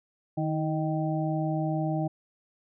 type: harmonic tone with a mistuned harmonic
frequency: 155.56 Hz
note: D#3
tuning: in tune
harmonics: 1 / 2 / 4 / 5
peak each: -28 / -31 / -34 / -35 dBFS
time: 0.37-2.08 s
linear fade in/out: 10 ms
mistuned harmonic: 2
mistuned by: +37 cents
effects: none